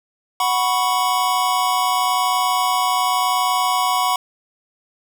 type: chord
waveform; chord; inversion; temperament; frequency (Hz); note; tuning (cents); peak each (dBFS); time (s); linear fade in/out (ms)
square; F# suspended fourth; none; equal; 740 / 987.8 / 1108.7; F#5 / B5 / C#6; 0 / 0 / 0; -22 / -21 / -22; 0.4-4.16; 2
effects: 9-bit